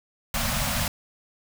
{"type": "band-stop noise", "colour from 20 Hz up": "pink", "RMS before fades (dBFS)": -26, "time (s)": [0.34, 0.88], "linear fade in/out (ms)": 2, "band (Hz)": [250, 540], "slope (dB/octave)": 96, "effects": []}